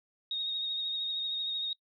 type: tone with vibrato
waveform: sine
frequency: 3735 Hz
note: A#7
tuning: 3 cents sharp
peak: -31 dBFS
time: 0.31-1.73 s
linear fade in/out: 2 ms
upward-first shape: triangle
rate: 13 Hz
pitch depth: 29 cents each way
effects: noise-tail reverb RT60 0.1 s tail -23 dB re dry